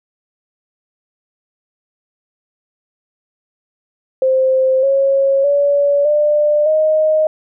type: tone with pitch steps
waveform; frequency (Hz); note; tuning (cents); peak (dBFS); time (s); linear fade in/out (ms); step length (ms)
sine; 523.3 / 546.5 / 570.7 / 595.9 / 622.3; C5 / C#5 / D5 / D5 / D#5; 0 / -25 / -50 / +25 / 0; -10; 4.22-7.27; 2; 610
effects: none